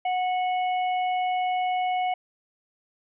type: harmonic tone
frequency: 734 Hz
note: F#5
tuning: 14 cents flat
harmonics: 1 / 3 / 4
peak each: -23 / -35 / -40 dBFS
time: 0.05-2.14 s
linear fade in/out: 5 ms
effects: none